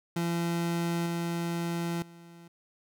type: tone with level steps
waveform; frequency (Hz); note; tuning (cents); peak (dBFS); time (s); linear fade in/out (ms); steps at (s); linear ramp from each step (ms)
30% pulse; 170; F3; -46; -25 / -27 / -46; 0.16-2.48; 5; 1.06 / 2.02; 2
effects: none